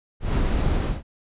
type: noise with ADSR envelope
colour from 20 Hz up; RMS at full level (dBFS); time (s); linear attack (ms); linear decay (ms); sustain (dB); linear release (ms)
brown; -18; 0.2-1.03; 180; 6; -3; 190
effects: resampled to 8000 Hz